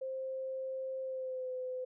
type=tone with pitch glide; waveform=sine; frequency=526 to 509.3 Hz; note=C5 to C5; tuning=+9 to -47 cents; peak=-36 dBFS; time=0.01-1.85 s; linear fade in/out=10 ms; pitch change=-56 cents; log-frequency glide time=1.02-1.51 s; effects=none